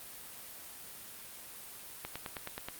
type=click train; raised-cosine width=0.3 ms; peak=-22 dBFS; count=7; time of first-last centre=2.05-2.686 s; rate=9.44 Hz; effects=white hiss -48 dBFS RMS until 2.79 s + Opus 32 kbps